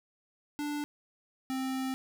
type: tone pair in turn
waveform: square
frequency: 293.7 / 262.6 Hz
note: D4 / C4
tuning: 0 / +6 cents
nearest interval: major second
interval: 194 cents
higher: first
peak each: -33 / -32 dBFS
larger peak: second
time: 0.59-0.84 / 1.5-1.94 s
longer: second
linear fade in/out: 0 ms
effects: none